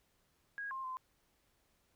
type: tone with pitch steps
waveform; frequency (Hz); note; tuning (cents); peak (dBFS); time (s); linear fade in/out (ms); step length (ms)
sine; 1644 / 1060 / 1033; G#6 / C6 / C6; -18 / +22 / -22; -39; 0.58-0.97; 0; 130
effects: pink hiss -75 dBFS RMS until 1.95 s